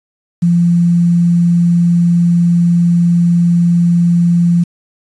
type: tone with quantisation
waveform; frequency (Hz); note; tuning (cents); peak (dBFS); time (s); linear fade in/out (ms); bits
sine; 172.2; F3; -24; -7; 0.42-4.64; 10; 6
effects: resampled to 22050 Hz